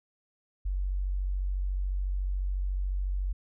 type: tone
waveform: sine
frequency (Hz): 47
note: F#1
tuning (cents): +28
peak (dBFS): -27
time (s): 0.65-3.33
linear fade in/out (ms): 10
effects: none